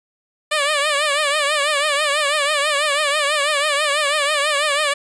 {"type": "tone with vibrato", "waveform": "10% pulse", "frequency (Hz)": 587.3, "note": "D5", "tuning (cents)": 0, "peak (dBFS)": -8, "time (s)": [0.51, 4.94], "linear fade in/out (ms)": 10, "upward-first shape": "triangle", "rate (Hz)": 6.1, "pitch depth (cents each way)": 110, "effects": ["resampled to 22050 Hz", "8-bit"]}